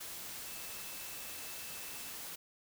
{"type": "tone in noise", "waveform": "sine", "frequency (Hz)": 2637, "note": "E7", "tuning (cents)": 0, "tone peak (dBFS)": -55, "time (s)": [0.45, 2.11], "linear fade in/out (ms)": 10, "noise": "white", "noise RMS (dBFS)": -45, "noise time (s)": [0, 2.36], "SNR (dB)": -13, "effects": []}